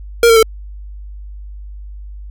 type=tone with pitch steps; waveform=square; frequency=467.7 / 455.7 / 444 Hz; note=A#4 / A#4 / A4; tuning=+6 / -39 / +16 cents; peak=-6 dBFS; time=0.23-0.428 s; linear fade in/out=2 ms; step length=66 ms; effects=added 50 Hz sine -28 dBFS peak until 2.3 s